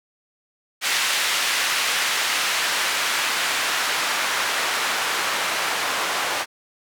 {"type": "noise with band-pass filter sweep", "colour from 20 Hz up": "white", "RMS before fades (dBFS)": -23, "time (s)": [0.81, 6.46], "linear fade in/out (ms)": 50, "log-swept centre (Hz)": [2200, 1100], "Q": 0.77, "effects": []}